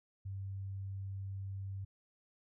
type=tone; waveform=sine; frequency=97.3 Hz; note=G2; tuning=12 cents flat; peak=-39 dBFS; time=0.25-1.85 s; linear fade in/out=10 ms; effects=none